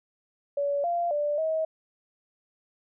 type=tone with pitch steps; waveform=sine; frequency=569 / 691 / 588 / 637 Hz; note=C#5 / F5 / D5 / D#5; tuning=+45 / -19 / +2 / +41 cents; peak=-24 dBFS; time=0.57-1.65 s; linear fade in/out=5 ms; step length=270 ms; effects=none